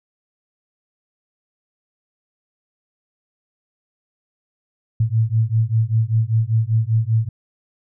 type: beating tone pair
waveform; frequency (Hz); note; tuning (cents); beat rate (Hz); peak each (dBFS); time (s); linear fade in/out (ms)
sine; 109.5 / 114.6; A2 / A#2; -8 / -29; 5.1; -18; 5-7.29; 5
effects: none